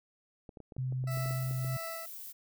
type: clicks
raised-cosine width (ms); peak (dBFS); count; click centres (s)
2; -34; 12; 0.492 / 0.572 / 0.603 / 0.722 / 0.766 / 0.924 / 1.04 / 1.173 / 1.259 / 1.309 / 1.511 / 1.646
type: tone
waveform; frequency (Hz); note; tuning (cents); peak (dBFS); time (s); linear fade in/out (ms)
sine; 128.9; C3; -26; -31; 0.78-1.77; 5
type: tone with tremolo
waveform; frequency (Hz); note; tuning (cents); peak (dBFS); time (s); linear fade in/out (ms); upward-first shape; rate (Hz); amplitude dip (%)
20% pulse; 659.3; E5; 0; -33; 1.07-2.06; 5; sine; 1.6; 70
type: noise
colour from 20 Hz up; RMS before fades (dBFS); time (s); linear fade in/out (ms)
violet; -45; 1.1-2.33; 20
effects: none